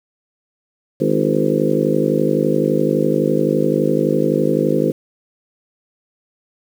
harmonic tone with a mistuned harmonic, 51.8 Hz, G#1, 4 cents flat, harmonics 3 / 4 / 5 / 6 / 7 / 8 / 9 / 10, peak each -22 / -22 / -22 / -22 / -22 / -22 / -22 / -22 dBFS, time 1-4.92 s, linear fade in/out 10 ms, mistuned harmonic 6, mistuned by +46 cents, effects 7-bit

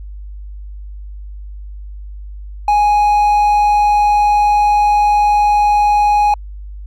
triangle tone, 830.6 Hz, G#5, in tune, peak -7 dBFS, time 2.68-6.34 s, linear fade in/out 2 ms, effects added 50 Hz sine -27 dBFS peak until 6.86 s

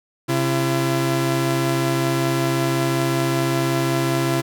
sawtooth tone pair together, 133.94 / 337.5 Hz, C3 / E4, +41 / +41 cents, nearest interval octave + major third, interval 1600 cents, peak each -17 dBFS, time 0.28-4.42 s, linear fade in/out 20 ms, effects none

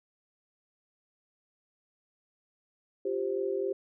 sine chord, F suspended second, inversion none, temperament just, 349.2 / 392.9 / 523.8 Hz, F4 / G4 / C5, 0 / +4 / +2 cents, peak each -36 / -30 / -35 dBFS, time 3.05-3.73 s, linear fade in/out 5 ms, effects none

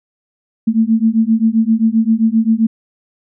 sine beating tone pair, 220 / 227.6 Hz, A3 / A#3, 0 / -41 cents, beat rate 7.6 Hz, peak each -13 dBFS, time 0.67-2.67 s, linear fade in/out 10 ms, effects none

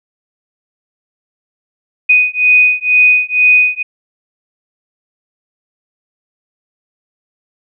sine beating tone pair, 2489 / 2491.1 Hz, D#7 / D#7, 0 / +1 cents, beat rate 2.1 Hz, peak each -10 dBFS, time 2.09-3.83 s, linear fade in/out 10 ms, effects none

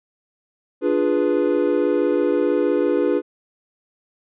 triangle chord, D diminished seventh, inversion none, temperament equal, 293.7 / 349.2 / 415.3 / 493.9 Hz, D4 / F4 / Ab4 / Cb5, 0 / 0 / 0 / 0 cents, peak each -20 dBFS, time 0.81-3.22 s, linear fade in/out 50 ms, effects resampled to 8000 Hz

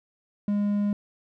triangle tone, 204.9 Hz, G#3, 23 cents flat, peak -20 dBFS, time 0.48-0.93 s, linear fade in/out 2 ms, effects none

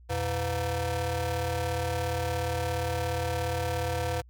25% pulse ring-modulated tone, 207.7 Hz, G#3, in tune, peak -21 dBFS, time 0.09-4.22 s, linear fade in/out 20 ms, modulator 293 Hz, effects added 60 Hz sine -50 dBFS peak until 4.29 s

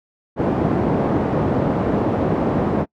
pink band-pass noise, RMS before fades -19 dBFS, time 0.36-2.86 s, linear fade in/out 50 ms, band 140 to 640 Hz, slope 12 dB/octave, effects noise-tail reverb RT60 0.1 s tail -26 dB re dry

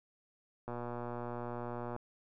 click train, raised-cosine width 1 ms, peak -27 dBFS, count 155, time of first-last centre 0.68-1.963 s, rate 120 Hz, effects none

